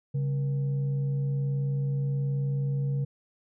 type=tone with frequency modulation; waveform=sine; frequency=139.1 Hz; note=C#3; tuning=6 cents sharp; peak=-25 dBFS; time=0.14-3.05 s; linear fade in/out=10 ms; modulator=337 Hz; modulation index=0.26; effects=none